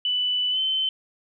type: tone with pitch glide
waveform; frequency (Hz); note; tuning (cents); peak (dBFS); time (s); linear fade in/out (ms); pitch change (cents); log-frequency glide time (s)
sine; 2983 to 3070; F#7 to G7; +13 to -37; -21; 0.05-0.89; 2; +50; 0.51-0.59
effects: none